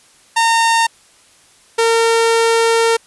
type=tone pair in turn; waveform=sawtooth; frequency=915 / 457.5 Hz; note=A#5 / A#4; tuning=-32 / -32 cents; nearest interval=octave; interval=1200 cents; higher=first; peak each=-7 dBFS; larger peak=neither; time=0.36-0.87 / 1.78-2.97 s; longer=second; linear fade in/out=10 ms; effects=white hiss -49 dBFS RMS until 3.06 s + resampled to 24000 Hz